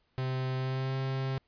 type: tone with pitch glide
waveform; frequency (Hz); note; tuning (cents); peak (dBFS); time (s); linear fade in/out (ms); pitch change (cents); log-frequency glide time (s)
45% pulse; 130 to 133.12; C3 to C3; -11 to +30; -30; 0.18-1.38; 0; +41; 0.56-0.96
effects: pink hiss -73 dBFS RMS until 1.47 s + resampled to 11025 Hz